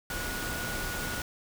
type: tone in noise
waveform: sine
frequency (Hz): 1455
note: F#6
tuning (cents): -29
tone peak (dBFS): -37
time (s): 0.1-1.22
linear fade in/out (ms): 2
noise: pink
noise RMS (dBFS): -35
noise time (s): 0.1-1.22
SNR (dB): -5
effects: none